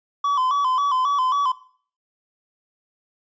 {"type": "tone with vibrato", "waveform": "triangle", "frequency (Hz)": 1080, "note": "C#6", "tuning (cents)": -45, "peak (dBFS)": -16, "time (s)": [0.24, 1.52], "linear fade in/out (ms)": 5, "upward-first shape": "square", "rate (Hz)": 3.7, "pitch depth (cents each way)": 92, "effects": ["noise-tail reverb RT60 0.5 s tail -18 dB re dry", "resampled to 16000 Hz"]}